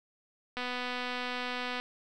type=click train; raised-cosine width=0.3 ms; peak=-20 dBFS; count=306; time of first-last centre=0.57-1.8 s; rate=248 Hz; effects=none